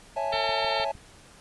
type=chord; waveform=triangle; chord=A major seventh; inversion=first; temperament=equal; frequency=554.4 / 659.3 / 830.6 / 880 Hz; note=C#5 / E5 / G#5 / A5; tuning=0 / 0 / 0 / 0 cents; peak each=-30 dBFS; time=0.16-0.92 s; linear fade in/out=10 ms
type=harmonic tone; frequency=450.9 Hz; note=A4; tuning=42 cents sharp; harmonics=1 / 2 / 3 / 4 / 5 / 6 / 7 / 8 / 9 / 10; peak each=-37 / -37 / -37 / -37 / -37 / -37 / -37 / -37 / -37 / -37 dBFS; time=0.32-0.85 s; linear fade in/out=10 ms
type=click train; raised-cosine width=5 ms; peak=-33 dBFS; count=5; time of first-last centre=0.34-0.953 s; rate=6.53 Hz
effects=pink hiss -52 dBFS RMS until 1.4 s + resampled to 24000 Hz

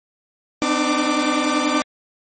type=tone cluster; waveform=sawtooth; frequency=255.4 / 295.2 / 305.7 / 1176 Hz; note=C4 / D4 / D#4 / D6; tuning=-42 / +9 / -30 / +2 cents; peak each=-19 dBFS; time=0.62-1.82 s; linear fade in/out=0 ms; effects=MP3 32 kbps

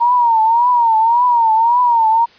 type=tone with vibrato; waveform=sine; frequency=932.3 Hz; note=A#5; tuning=in tune; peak=-9 dBFS; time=0-2.26 s; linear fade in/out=20 ms; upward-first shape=triangle; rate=1.8 Hz; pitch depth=120 cents each way; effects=white hiss -46 dBFS RMS until 2.38 s + resampled to 11025 Hz

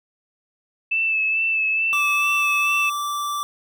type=tone with vibrato; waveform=sine; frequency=2630 Hz; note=E7; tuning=5 cents flat; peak=-18 dBFS; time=0.91-2.9 s; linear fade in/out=10 ms; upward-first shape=sine; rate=2.3 Hz; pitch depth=26 cents each way
type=tone; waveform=square; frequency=1168 Hz; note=D6; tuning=10 cents flat; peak=-24 dBFS; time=1.93-3.43 s; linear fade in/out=0 ms
effects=none

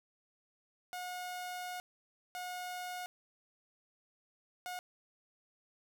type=tone bursts at uneven times; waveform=sawtooth; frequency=723 Hz; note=F#5; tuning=40 cents flat; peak=-36 dBFS; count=3; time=0.93-1.8 / 2.35-3.06 / 4.66-4.79 s; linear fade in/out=0 ms; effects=none

